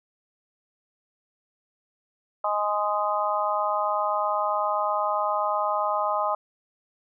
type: harmonic tone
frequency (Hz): 207.7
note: G#3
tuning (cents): 0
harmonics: 3 / 4 / 5 / 6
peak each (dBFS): -28 / -28 / -28 / -28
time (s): 2.44-6.35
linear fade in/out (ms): 5
effects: none